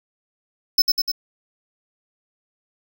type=tone with echo; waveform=square; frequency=5260 Hz; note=E8; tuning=5 cents flat; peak=-12 dBFS; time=0.78-0.82 s; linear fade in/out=5 ms; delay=99 ms; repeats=3; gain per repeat=-3 dB; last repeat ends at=1.117 s; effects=none